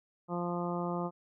harmonic tone, 174.61 Hz, F3, in tune, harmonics 1 / 2 / 3 / 4 / 5 / 6 / 7, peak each -35 / -38 / -40 / -41 / -42 / -43 / -43 dBFS, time 0.28-1.11 s, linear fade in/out 50 ms, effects none

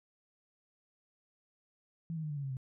sine tone with pitch steps, 164.81 / 158.55 / 152.53 / 146.74 / 141.17 / 135.81 / 130.66 Hz, E3 / D#3 / D#3 / D3 / C#3 / C#3 / C3, 0 / +33 / -34 / -1 / +32 / -35 / -2 cents, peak -35 dBFS, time 2.1-2.569 s, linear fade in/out 0 ms, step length 67 ms, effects none

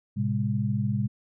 sine tone cluster, 109.8 / 130 / 203.5 Hz, A2 / C3 / G#3, -3 / -11 / -35 cents, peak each -28 dBFS, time 0.16-1.08 s, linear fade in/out 20 ms, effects none

